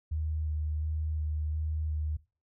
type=tone with vibrato; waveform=sine; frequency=77.1 Hz; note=D#2; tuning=15 cents flat; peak=-29 dBFS; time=0.11-2.17 s; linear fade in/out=10 ms; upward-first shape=square; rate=1.4 Hz; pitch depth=14 cents each way; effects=noise-tail reverb RT60 0.3 s tail -19 dB re dry